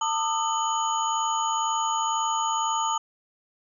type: tone cluster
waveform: sine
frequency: 897 / 1210 / 1292 / 3032 / 6730 Hz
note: A5 / D#6 / E6 / F#7 / G#8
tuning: +33 / -49 / -35 / +42 / +22 cents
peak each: -26 / -28 / -34 / -34 / -33 dBFS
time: 0.01-2.98 s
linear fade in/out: 5 ms
effects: none